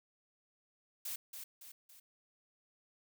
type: noise with echo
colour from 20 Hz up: blue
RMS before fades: -41 dBFS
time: 1.05-1.16 s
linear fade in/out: 5 ms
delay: 280 ms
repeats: 3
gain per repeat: -6 dB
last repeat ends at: 2 s
effects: none